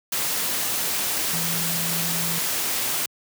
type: tone in noise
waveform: sine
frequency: 168 Hz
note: E3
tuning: 33 cents sharp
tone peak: -30 dBFS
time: 1.33-2.39 s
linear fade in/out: 5 ms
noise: white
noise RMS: -25 dBFS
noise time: 0.12-3.06 s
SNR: -8 dB
effects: high-pass 100 Hz 12 dB/octave